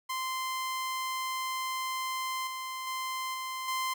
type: tone with level steps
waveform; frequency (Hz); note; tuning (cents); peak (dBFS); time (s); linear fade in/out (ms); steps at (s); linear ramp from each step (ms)
sawtooth; 1040; C6; -11; -28 / -32 / -29 / -31 / -26; 0.09-3.94; 10; 2.47 / 2.87 / 3.34 / 3.68; 2
effects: none